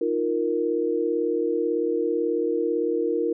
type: chord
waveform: sine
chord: Eb suspended second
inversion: none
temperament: equal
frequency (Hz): 311.1 / 349.2 / 466.2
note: Eb4 / F4 / Bb4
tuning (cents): 0 / 0 / 0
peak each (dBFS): -28 / -26 / -24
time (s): 0.01-3.33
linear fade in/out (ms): 5
effects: none